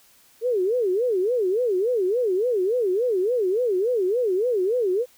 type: tone with vibrato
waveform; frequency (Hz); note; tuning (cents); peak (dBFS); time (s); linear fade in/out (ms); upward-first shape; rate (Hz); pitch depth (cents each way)
sine; 427.5; A4; -50; -19; 0.41-5.06; 50; sine; 3.5; 290
effects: white hiss -56 dBFS RMS until 5.17 s